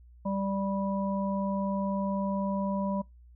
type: harmonic tone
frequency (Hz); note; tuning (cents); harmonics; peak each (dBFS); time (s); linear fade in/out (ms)
196; G3; 0; 1 / 3 / 5; -29 / -34 / -36; 0.25-3.02; 10
effects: noise-tail reverb RT60 0.2 s tail -25 dB re dry + added 60 Hz sine -51 dBFS peak until 3.35 s